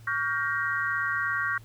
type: chord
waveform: sine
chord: G half-diminished seventh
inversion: second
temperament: just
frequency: 1128.9 / 1411.2 / 1568 / 1881.6 Hz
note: Db6 / F6 / G6 / Bb6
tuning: +31 / +18 / 0 / +16 cents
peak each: -32 / -31 / -30 / -31 dBFS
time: 0.07-1.58 s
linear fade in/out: 5 ms
effects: added 112 Hz sine -47 dBFS peak until 1.64 s + pink hiss -58 dBFS RMS until 1.64 s